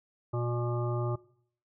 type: harmonic tone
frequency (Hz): 120.2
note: B2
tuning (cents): -46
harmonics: 1 / 3 / 5 / 7 / 9 / 10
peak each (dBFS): -30 / -35 / -39 / -43 / -46 / -42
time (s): 0.33-1.16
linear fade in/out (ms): 10
effects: noise-tail reverb RT60 0.6 s tail -20 dB re dry